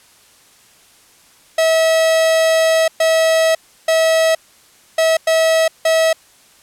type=tone bursts at uneven times; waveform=45% pulse; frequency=646 Hz; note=E5; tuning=35 cents flat; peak=-11 dBFS; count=6; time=1.58-2.88 / 3-3.55 / 3.88-4.35 / 4.98-5.17 / 5.27-5.68 / 5.85-6.13 s; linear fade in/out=5 ms; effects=white hiss -49 dBFS RMS until 6.62 s + low-pass 11000 Hz 12 dB/octave